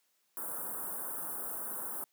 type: band-stop noise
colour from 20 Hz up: white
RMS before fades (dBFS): -39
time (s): 0.37-2.04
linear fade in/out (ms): 0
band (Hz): 1500 to 9100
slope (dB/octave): 48
effects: white hiss -75 dBFS RMS until 2.12 s + high-pass 200 Hz 12 dB/octave